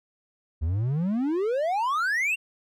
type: exponential sweep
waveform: triangle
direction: up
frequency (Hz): 73.42 to 2804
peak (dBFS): -21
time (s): 0.61-2.36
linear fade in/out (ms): 20
effects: none